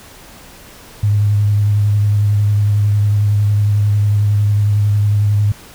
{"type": "tone with vibrato", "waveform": "sine", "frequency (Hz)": 103.4, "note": "G#2", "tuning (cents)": -7, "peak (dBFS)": -10, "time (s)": [1.03, 5.52], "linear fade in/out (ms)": 5, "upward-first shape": "sine", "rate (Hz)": 11, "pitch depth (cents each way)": 20, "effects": ["pink hiss -39 dBFS RMS until 5.74 s"]}